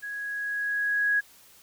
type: tone with level ramp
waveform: sine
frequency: 1661.2 Hz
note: G#6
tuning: in tune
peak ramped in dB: -33 to -20 dBFS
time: 0.02-1.21 s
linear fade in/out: 20 ms
effects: white hiss -55 dBFS RMS until 1.62 s